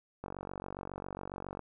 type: click train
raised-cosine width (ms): 1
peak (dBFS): -26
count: 65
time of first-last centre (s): 0.24-1.593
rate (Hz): 47.3
effects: none